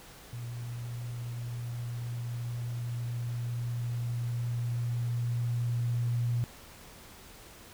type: tone with level ramp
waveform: sine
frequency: 119.5 Hz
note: A#2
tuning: 43 cents sharp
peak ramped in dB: -36 to -26 dBFS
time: 0.33-6.44 s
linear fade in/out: 0 ms
effects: pink hiss -51 dBFS RMS until 7.73 s

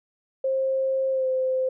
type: tone with pitch glide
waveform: sine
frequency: 531 to 518.9 Hz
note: C5 to C5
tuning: +25 to -14 cents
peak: -21 dBFS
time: 0.44-1.69 s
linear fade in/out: 5 ms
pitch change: -39 cents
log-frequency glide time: 1.11-1.27 s
effects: none

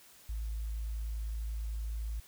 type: tone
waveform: sine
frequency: 54.7 Hz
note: A1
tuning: 9 cents flat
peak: -33 dBFS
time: 0.29-2.2 s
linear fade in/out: 5 ms
effects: tanh soft clip ceiling -29 dBFS + white hiss -58 dBFS RMS until 2.27 s

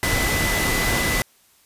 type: tone in noise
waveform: sine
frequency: 2000 Hz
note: B6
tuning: 21 cents sharp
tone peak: -24 dBFS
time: 0.03-1.22 s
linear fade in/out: 0 ms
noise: pink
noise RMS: -22 dBFS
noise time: 0.03-1.22 s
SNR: -5 dB
effects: white hiss -57 dBFS RMS until 1.65 s + resampled to 32000 Hz

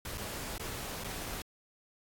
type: noise with dropouts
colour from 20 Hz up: pink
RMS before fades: -40 dBFS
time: 0.05-1.42 s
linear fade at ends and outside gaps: 2 ms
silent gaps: 0.174-0.178 / 0.581-0.596 / 1.038-1.044 s
effects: AAC 64 kbps

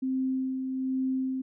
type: tone with tremolo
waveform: sine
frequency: 261.6 Hz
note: C4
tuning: in tune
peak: -25 dBFS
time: 0.02-1.42 s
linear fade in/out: 10 ms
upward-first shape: sine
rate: 1.2 Hz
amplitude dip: 40%
effects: none

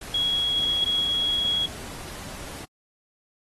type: tone in noise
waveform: sine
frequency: 3322 Hz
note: G#7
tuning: in tune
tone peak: -21 dBFS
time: 0.14-1.66 s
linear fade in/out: 5 ms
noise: pink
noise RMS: -39 dBFS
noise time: 0.01-2.65 s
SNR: +15 dB
effects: AAC 32 kbps

